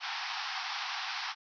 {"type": "band-pass noise", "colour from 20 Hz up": "pink", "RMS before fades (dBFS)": -37, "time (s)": [0, 1.35], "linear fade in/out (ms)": 50, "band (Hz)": [750, 5600], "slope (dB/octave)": 96, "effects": []}